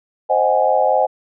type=chord; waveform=sine; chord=Ab dominant seventh; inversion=first; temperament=equal with one note detuned; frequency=523.3 / 622.3 / 746.4 / 830.6 Hz; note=C5 / Eb5 / Gb5 / Ab5; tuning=0 / 0 / +15 / 0 cents; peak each=-18 dBFS; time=0.29-1.07 s; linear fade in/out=20 ms; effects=none